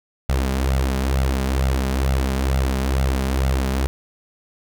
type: tone with flanger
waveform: sawtooth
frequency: 66.3 Hz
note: C2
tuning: 23 cents sharp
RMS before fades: -20 dBFS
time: 0.29-3.87 s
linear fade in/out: 0 ms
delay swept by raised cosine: 1.4 to 5 ms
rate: 2.2 Hz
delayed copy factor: +0.65
effects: none